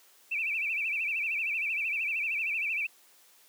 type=tone with vibrato; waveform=sine; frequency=2489 Hz; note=D#7; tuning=in tune; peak=-28 dBFS; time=0.31-2.87 s; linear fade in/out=10 ms; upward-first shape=sine; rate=13 Hz; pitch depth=150 cents each way; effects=white hiss -60 dBFS RMS until 3.48 s + high-pass 300 Hz 12 dB/octave

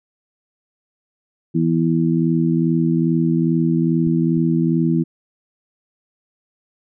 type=harmonic tone; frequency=82.41 Hz; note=E2; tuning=in tune; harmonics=2 / 3 / 4; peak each=-17 / -20 / -20 dBFS; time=1.54-5.04 s; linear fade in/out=20 ms
type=clicks; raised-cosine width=5 ms; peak=-22 / -29 dBFS; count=2; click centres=4.071 / 4.373 s
effects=none

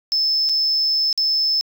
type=tone with dropouts; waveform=sine; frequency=5250 Hz; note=E8; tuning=8 cents flat; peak=-14 dBFS; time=0.12-1.61 s; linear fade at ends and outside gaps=0 ms; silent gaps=0.49-0.495 / 1.128-1.177 s; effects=tanh soft clip ceiling -14 dBFS

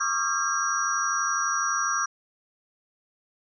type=tone cluster; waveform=sine; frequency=1108 / 1200 / 1359 / 1606 / 5780 Hz; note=C#6 / D6 / F6 / G6 / F#8; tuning=-1 / +37 / -48 / +41 / -41 cents; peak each=-31 / -30 / -29 / -30 / -29 dBFS; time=0-2.06 s; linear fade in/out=10 ms; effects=none

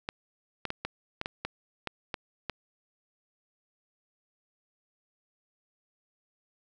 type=clicks; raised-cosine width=0.3 ms; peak=-16 dBFS; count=10; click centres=0.089 / 0.653 / 0.704 / 0.85 / 1.214 / 1.259 / 1.45 / 1.873 / 2.142 / 2.497 s; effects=none

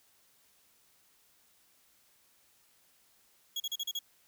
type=tone bursts; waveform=35% pulse; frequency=3322 Hz; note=G#7; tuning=in tune; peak=-31 dBFS; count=6; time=3.56-3.991 s; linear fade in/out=5 ms; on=41 ms; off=37 ms; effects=white hiss -67 dBFS RMS until 4.27 s

